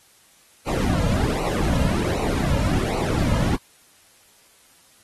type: noise with flanger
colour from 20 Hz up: brown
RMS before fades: -22 dBFS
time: 0.66-3.57 s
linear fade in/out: 20 ms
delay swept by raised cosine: 0.59 to 2.69 ms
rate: 1.3 Hz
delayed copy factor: -0.8
effects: white hiss -55 dBFS RMS until 5.03 s + AAC 32 kbps